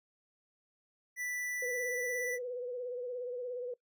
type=tone; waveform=square; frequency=1975.5 Hz; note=B6; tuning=in tune; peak=-36 dBFS; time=1.16-2.39 s; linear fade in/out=50 ms
type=tone with vibrato; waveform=sine; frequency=493.9 Hz; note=B4; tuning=in tune; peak=-36 dBFS; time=1.62-3.74 s; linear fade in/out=5 ms; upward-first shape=sine; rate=17 Hz; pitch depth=47 cents each way
effects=noise-tail reverb RT60 0.1 s tail -22 dB re dry